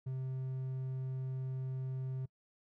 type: tone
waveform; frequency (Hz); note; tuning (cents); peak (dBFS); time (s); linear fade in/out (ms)
triangle; 130.81; C3; 0; -34; 0.06-2.26; 10
effects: noise-tail reverb RT60 0.1 s tail -25 dB re dry